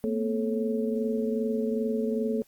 sine tone cluster, 227.7 / 250.2 / 435.4 / 549 Hz, A#3 / B3 / A4 / C#5, -40 / +23 / -18 / -17 cents, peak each -28 / -35 / -29 / -36 dBFS, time 0.04-2.42 s, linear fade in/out 0 ms, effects white hiss -63 dBFS RMS until 2.47 s + Opus 32 kbps

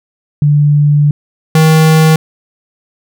sine / square tone pair in turn, 146.83 / 158.21 Hz, D3 / D#3, 0 / +29 cents, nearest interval minor second, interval 129 cents, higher second, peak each -5 dBFS, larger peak neither, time 0.42-1.11 / 1.55-2.16 s, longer first, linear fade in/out 2 ms, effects none

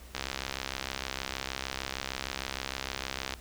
click train, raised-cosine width 0.2 ms, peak -15 dBFS, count 213, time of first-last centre 0.15-3.338 s, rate 66.5 Hz, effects added 60 Hz sine -48 dBFS peak until 3.4 s + pink hiss -53 dBFS RMS until 3.4 s

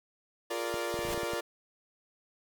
sawtooth chord, Bb dominant seventh, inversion second, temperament equal with one note detuned, 349.2 / 415.3 / 466.2 / 583.9 Hz, F4 / Ab4 / Bb4 / D5, 0 / 0 / 0 / -10 cents, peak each -33 / -39 / -33 / -33 dBFS, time 0.5-1.41 s, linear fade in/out 10 ms
clicks, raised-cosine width 3 ms, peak -28 dBFS, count 9, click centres 0.742 / 0.942 / 0.991 / 1.051 / 1.087 / 1.144 / 1.177 / 1.233 / 1.335 s
pink noise with exponential growth, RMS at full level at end -33 dBFS, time 0.91-1.14 s, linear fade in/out 2 ms, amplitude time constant 48 ms
effects none

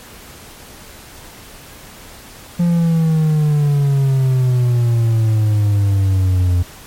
triangle exponential sweep, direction down, 174.61 to 87.7 Hz, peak -9 dBFS, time 2.59-6.63 s, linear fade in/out 10 ms, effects pink hiss -38 dBFS RMS until 6.86 s + MP3 64 kbps

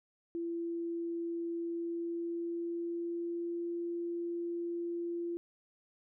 sine tone with pitch glide, 337.9 to 342.8 Hz, E4 to F4, +43 to -32 cents, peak -34 dBFS, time 0.35-5.37 s, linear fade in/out 0 ms, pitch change +25 cents, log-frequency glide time 1.61-3.74 s, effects none

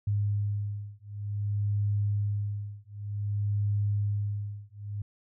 sine beating tone pair, 102.4 / 102.94 Hz, G#2 / G#2, -24 / -15 cents, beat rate 0.54 Hz, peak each -30 dBFS, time 0.07-5.02 s, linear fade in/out 5 ms, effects none

